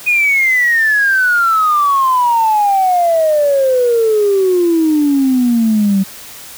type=exponential sweep; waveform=sine; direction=down; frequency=2489 to 190 Hz; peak=-8 dBFS; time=0.06-6.04 s; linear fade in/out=20 ms; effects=tanh soft clip ceiling -4 dBFS + white hiss -33 dBFS RMS until 6.57 s